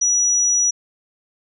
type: tone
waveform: sine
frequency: 5850 Hz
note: F#8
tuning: 21 cents flat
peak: -14 dBFS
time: 0.01-0.71 s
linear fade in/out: 10 ms
effects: none